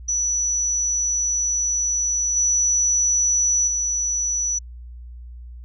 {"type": "tone with level steps", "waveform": "sine", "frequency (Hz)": 5920, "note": "F#8", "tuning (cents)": 0, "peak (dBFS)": [-19, -16, -20], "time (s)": [0.08, 4.59], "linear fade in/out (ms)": 10, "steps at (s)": [2.36, 3.67], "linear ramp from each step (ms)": 10, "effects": ["added 60 Hz sine -35 dBFS peak until 5.64 s"]}